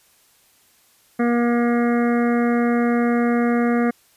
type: harmonic tone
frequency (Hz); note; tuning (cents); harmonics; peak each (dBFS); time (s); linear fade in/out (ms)
238; A#3; +36; 1 / 2 / 3 / 5 / 6 / 7 / 8 / 9; -17 / -23 / -27 / -31 / -33 / -34 / -35 / -36; 1.19-3.91; 10
effects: white hiss -57 dBFS RMS until 4.16 s + resampled to 32000 Hz